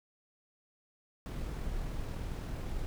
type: noise with amplitude modulation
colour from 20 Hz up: brown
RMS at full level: -36 dBFS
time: 1.26-2.86 s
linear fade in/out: 0 ms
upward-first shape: sine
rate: 40 Hz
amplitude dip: 25%
effects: none